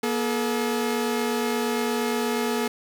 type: tone pair together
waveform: sawtooth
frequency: 239.1 / 429.7 Hz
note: A#3 / A4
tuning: +44 / -41 cents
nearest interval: minor seventh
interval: 1015 cents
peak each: -22 / -22 dBFS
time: 0.03-2.68 s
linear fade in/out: 5 ms
effects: 8-bit